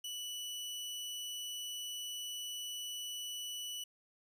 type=tone; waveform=sawtooth; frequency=2960 Hz; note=F#7; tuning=in tune; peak=-37 dBFS; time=0.04-3.84 s; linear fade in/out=5 ms; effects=resampled to 32000 Hz